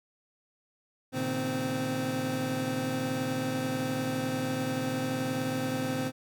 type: tone cluster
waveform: 25% pulse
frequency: 114.8 / 135.3 / 153.9 / 259.1 Hz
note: A#2 / C#3 / D#3 / C4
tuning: -26 / -42 / -19 / -17 cents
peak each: -34 / -36 / -34 / -27 dBFS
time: 1.12-6.12 s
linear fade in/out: 50 ms
effects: none